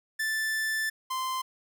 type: tone pair in turn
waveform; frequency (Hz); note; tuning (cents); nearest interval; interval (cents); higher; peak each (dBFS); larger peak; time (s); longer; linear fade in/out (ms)
45% pulse; 1760 / 1039; A6 / C6; 0 / -12; major sixth; 912; first; -27 / -29; first; 0.19-0.9 / 1.1-1.42; first; 10
effects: none